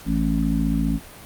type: harmonic tone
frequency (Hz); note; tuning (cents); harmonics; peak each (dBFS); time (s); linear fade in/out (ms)
55; A1; 0; 1 / 3 / 4 / 5; -24 / -24 / -24 / -24; 0.05-1; 50
effects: pink hiss -42 dBFS RMS until 1.25 s + Opus 48 kbps